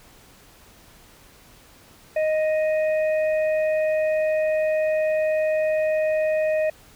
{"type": "harmonic tone", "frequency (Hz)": 622.3, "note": "D#5", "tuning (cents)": 0, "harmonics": [1, 3, 4], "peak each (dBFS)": [-19, -34, -35], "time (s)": [2.16, 6.7], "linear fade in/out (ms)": 5, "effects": ["pink hiss -51 dBFS RMS until 6.95 s"]}